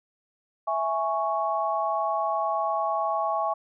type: chord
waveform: sine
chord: C# minor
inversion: first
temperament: equal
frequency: 659.3 / 830.6 / 1108.7 Hz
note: E5 / G#5 / C#6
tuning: 0 / 0 / 0 cents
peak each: -28 dBFS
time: 0.67-3.54 s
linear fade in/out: 10 ms
effects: none